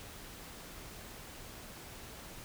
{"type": "silence", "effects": ["pink hiss -49 dBFS RMS until 2.44 s"]}